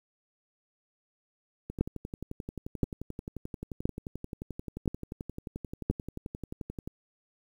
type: two click trains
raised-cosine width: 3 ms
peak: -12 / -24 dBFS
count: 5 / 60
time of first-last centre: 1.81-5.9 / 1.7-6.875 s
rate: 0.978 / 11.4 Hz
effects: 9-bit